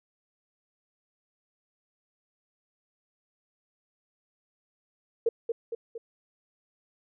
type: tone with echo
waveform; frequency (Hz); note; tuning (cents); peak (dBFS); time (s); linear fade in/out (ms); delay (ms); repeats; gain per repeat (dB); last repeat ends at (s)
sine; 461; A#4; -19; -20; 5.26-5.29; 5; 230; 3; -5; 5.98
effects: none